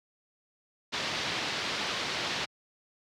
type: low-pass noise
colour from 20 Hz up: white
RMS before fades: -33 dBFS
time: 0.92-2.46 s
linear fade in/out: 20 ms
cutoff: 4600 Hz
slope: 24 dB/octave
effects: high-pass 100 Hz 12 dB/octave

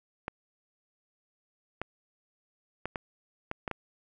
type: clicks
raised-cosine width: 0.5 ms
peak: -18 dBFS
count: 7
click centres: 0.281 / 1.816 / 2.856 / 2.958 / 3.514 / 3.678 / 3.713 s
effects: none

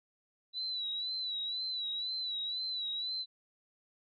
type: tone with vibrato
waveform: sine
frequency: 3951 Hz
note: B7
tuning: in tune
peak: -34 dBFS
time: 0.53-3.26 s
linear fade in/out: 50 ms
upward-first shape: sine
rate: 2 Hz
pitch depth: 62 cents each way
effects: none

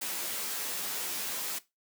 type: noise with comb filter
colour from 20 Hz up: white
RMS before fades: -35 dBFS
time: 0.01-1.59 s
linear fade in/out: 10 ms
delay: 13 ms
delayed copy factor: -0.65
effects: noise-tail reverb RT60 0.2 s tail -17 dB re dry + high-pass 200 Hz 12 dB/octave

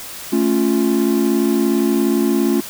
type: chord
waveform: triangle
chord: A augmented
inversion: none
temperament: equal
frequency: 220 / 277.2 / 349.2 Hz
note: A3 / C#4 / E#4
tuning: 0 / 0 / 0 cents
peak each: -16 dBFS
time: 0.32-2.61 s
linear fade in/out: 10 ms
effects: white hiss -32 dBFS RMS until 2.69 s

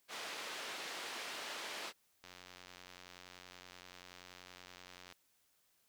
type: band-pass noise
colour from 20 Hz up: white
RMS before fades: -45 dBFS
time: 0.08-1.93 s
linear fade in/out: 50 ms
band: 330 to 3700 Hz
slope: 12 dB/octave
type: click train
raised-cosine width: 0.2 ms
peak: -35 dBFS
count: 262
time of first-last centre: 2.24-5.124 s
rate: 90.5 Hz
effects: white hiss -75 dBFS RMS until 5.88 s

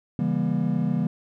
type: chord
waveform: triangle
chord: C# diminished seventh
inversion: none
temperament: just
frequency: 138.59 / 166.31 / 199.57 / 239.5 Hz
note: C#3 / E3 / G3 / Bb3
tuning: 0 / +16 / +31 / +47 cents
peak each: -27 / -24 / -25 / -25 dBFS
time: 0.19-1.07 s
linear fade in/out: 2 ms
effects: none

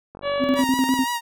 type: click train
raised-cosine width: 1 ms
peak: -25 dBFS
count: 24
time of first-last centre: 0.15-0.631 s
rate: 47.8 Hz
type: harmonic tone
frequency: 570 Hz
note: C#5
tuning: 48 cents sharp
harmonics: 1 / 2 / 3 / 4 / 5 / 6 / 7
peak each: -22 / -29 / -34 / -36 / -36 / -39 / -41 dBFS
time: 0.22-0.64 s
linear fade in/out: 50 ms
type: tone with tremolo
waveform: sine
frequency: 261.6 Hz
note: C4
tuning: in tune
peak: -16 dBFS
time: 0.39-1.06 s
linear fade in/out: 50 ms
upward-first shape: square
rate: 10 Hz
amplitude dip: 70%
type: tone with vibrato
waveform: sawtooth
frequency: 949 Hz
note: A#5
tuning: 31 cents sharp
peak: -19 dBFS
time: 0.55-1.21 s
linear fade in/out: 50 ms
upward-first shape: sine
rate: 5.8 Hz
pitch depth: 37 cents each way
effects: none

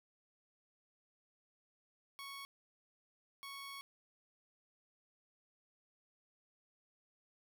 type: tone bursts at uneven times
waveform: 15% pulse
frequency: 1108.7 Hz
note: C#6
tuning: in tune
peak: -40 dBFS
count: 2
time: 2.19-2.45 / 3.43-3.81 s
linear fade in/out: 0 ms
effects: none

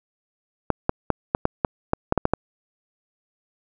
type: clicks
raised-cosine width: 1 ms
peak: -4 dBFS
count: 11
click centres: 0.703 / 0.894 / 1.103 / 1.349 / 1.454 / 1.648 / 1.934 / 2.124 / 2.177 / 2.254 / 2.336 s
effects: none

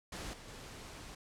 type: noise with level steps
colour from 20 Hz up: pink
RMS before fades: -43 / -52 / -49 dBFS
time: 0.12-1.15 s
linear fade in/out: 5 ms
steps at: 0.33 / 0.48 s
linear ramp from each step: 5 ms
effects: low-pass 9000 Hz 12 dB/octave

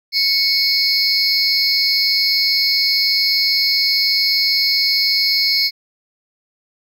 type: tone cluster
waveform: triangle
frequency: 2207 / 4221 / 4422 / 4820 / 5240 Hz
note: C#7 / C8 / C#8 / D8 / E8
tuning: -8 / +14 / -5 / +44 / -11 cents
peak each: -19 dBFS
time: 0.12-5.71 s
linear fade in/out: 50 ms
effects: none

